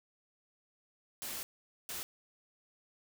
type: noise bursts at uneven times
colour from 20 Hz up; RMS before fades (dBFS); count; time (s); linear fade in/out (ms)
white; -41; 2; 1.22-1.43 / 1.89-2.03; 0
effects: none